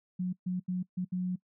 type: tone bursts at uneven times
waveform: sine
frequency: 181.9 Hz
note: F#3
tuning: 29 cents flat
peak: -29 dBFS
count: 5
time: 0.19-0.33 / 0.46-0.6 / 0.68-0.83 / 0.97-1.05 / 1.12-1.36 s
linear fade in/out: 10 ms
effects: noise-tail reverb RT60 0.1 s tail -22 dB re dry